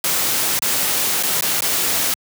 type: noise with dropouts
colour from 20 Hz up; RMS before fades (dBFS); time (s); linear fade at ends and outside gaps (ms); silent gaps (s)
white; -19; 0.04-2.14; 1; 0.591-0.621 / 1.227-1.234 / 1.409-1.422 / 1.607-1.621
effects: high-pass 100 Hz 12 dB/octave